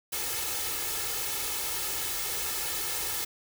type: noise with comb filter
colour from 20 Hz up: white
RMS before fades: -32 dBFS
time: 0.12-3.25 s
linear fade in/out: 10 ms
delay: 2.3 ms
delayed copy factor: +0.75
effects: none